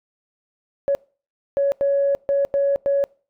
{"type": "tone bursts at uneven times", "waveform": "sine", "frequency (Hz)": 559, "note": "C#5", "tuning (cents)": 14, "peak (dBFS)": -15, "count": 6, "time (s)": [[0.88, 0.95], [1.57, 1.72], [1.81, 2.15], [2.29, 2.45], [2.54, 2.76], [2.86, 3.04]], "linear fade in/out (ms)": 0, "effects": ["noise-tail reverb RT60 0.4 s tail -25 dB re dry", "tanh soft clip ceiling -11 dBFS"]}